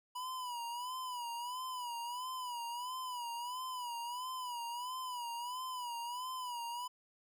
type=tone with vibrato; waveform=square; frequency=982 Hz; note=B5; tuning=10 cents flat; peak=-40 dBFS; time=0.15-6.88 s; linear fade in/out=10 ms; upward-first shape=sine; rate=1.5 Hz; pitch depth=83 cents each way; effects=none